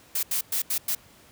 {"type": "noise bursts at uneven times", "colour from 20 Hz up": "blue", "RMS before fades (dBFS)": -26, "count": 5, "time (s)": [[0.15, 0.23], [0.31, 0.41], [0.52, 0.62], [0.7, 0.78], [0.88, 0.95]], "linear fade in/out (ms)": 5, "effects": ["pink hiss -54 dBFS RMS until 1.31 s", "high-pass 60 Hz 12 dB/octave"]}